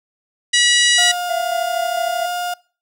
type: harmonic tone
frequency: 969 Hz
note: B5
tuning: 33 cents flat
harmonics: 2 / 3 / 4 / 5 / 6 / 7 / 8 / 9 / 10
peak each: -17 / -17 / -18 / -24 / -22 / -27 / -24 / -26 / -29 dBFS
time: 0.53-1.12 s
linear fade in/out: 10 ms
type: tone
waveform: 35% pulse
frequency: 710 Hz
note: F5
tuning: 28 cents sharp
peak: -19 dBFS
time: 0.98-2.54 s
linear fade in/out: 5 ms
type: tone with tremolo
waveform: triangle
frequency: 677 Hz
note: E5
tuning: 46 cents sharp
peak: -18 dBFS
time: 1.29-2.26 s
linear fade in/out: 10 ms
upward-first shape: square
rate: 4.4 Hz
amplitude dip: 30%
effects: noise-tail reverb RT60 0.4 s tail -24 dB re dry